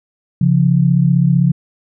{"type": "tone pair together", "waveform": "sine", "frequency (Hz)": [137.07, 172.7], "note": ["C#3", "F3"], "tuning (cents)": [-19, -19], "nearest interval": "major third", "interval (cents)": 400, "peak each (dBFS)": -12, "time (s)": [0.41, 1.52], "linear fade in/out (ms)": 5, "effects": []}